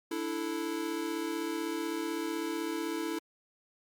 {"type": "chord", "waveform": "square", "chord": "D suspended second", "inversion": "none", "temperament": "equal", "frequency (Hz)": [293.7, 329.6, 440], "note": ["D4", "E4", "A4"], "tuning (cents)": [0, 0, 0], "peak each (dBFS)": [-40, -35, -40], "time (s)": [0.11, 3.19], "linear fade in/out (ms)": 5, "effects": ["Opus 48 kbps"]}